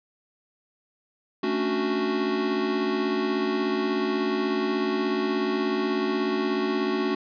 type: chord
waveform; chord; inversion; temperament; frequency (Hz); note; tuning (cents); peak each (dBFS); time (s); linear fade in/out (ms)
square; D major seventh; second; equal; 220 / 277.2 / 293.7 / 370; A3 / C#4 / D4 / F#4; 0 / 0 / 0 / 0; -31 / -31 / -32 / -27; 1.43-7.15; 5
effects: resampled to 11025 Hz